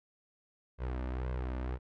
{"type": "tone with flanger", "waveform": "sawtooth", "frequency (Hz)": 63, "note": "B1", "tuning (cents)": 35, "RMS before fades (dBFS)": -36, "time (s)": [0.78, 1.79], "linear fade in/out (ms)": 50, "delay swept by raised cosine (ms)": [1.9, 3.4], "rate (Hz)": 1.9, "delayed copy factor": 0.6, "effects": ["low-pass 2000 Hz 12 dB/octave"]}